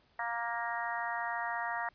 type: harmonic tone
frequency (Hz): 234.1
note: A#3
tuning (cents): +8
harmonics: 3 / 4 / 5 / 6 / 7 / 8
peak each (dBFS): -39 / -38 / -42 / -43 / -43 / -39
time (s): 0.19-1.89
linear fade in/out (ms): 2
effects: pink hiss -68 dBFS RMS until 1.94 s + resampled to 11025 Hz